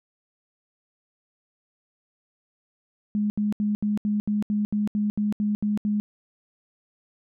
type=tone bursts; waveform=sine; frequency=208.7 Hz; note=G#3; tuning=9 cents sharp; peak=-21 dBFS; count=13; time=3.15-6 s; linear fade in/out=0 ms; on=150 ms; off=75 ms; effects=none